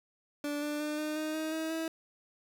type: tone with pitch steps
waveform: 30% pulse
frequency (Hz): 291.7 / 296.1 / 300.6 / 305.1 / 309.8 / 314.4 / 319.2 / 324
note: D4 / D4 / D4 / D#4 / D#4 / D#4 / D#4 / E4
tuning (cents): -12 / +14 / +40 / -34 / -7 / +18 / +44 / -30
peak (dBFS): -30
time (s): 0.44-1.88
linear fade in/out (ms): 2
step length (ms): 180
effects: none